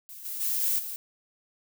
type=noise with level steps; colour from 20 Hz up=violet; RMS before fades=-44 / -35 / -28 / -26 / -36 dBFS; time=0.09-0.96 s; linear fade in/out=0 ms; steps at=0.24 / 0.4 / 0.61 / 0.78 s; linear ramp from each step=20 ms; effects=none